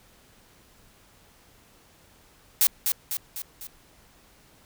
blue noise with echo, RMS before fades -19 dBFS, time 2.61-2.67 s, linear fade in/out 0 ms, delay 250 ms, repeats 4, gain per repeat -5 dB, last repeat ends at 3.67 s, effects pink hiss -57 dBFS RMS until 4.65 s

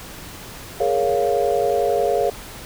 sine chord, Bb minor seventh, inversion third, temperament equal with one note detuned, 415.3 / 466.2 / 557.6 / 698.5 Hz, Ab4 / Bb4 / Db5 / F5, 0 / 0 / +10 / 0 cents, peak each -22 dBFS, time 0.8-2.3 s, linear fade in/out 5 ms, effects pink hiss -37 dBFS RMS until 2.65 s

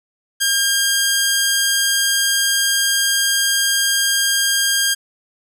10% pulse tone, 1610 Hz, G6, 46 cents sharp, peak -6 dBFS, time 0.4-4.95 s, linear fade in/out 20 ms, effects none

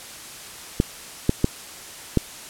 clicks, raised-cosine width 3 ms, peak -3 dBFS, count 4, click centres 0.801 / 1.294 / 1.444 / 2.173 s, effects white hiss -39 dBFS RMS until 2.49 s + low-pass 11000 Hz 12 dB/octave

